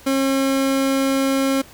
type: tone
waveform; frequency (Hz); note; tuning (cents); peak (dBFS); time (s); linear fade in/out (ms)
30% pulse; 270; C#4; -45; -14; 0.06-1.62; 10
effects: pink hiss -45 dBFS RMS until 1.73 s